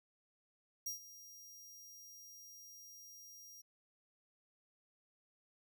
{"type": "tone with ADSR envelope", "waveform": "sawtooth", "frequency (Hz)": 5700, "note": "F8", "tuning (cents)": 34, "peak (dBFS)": -35, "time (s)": [0.86, 3.62], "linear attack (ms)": 7, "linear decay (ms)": 120, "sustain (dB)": -16, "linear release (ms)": 14, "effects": []}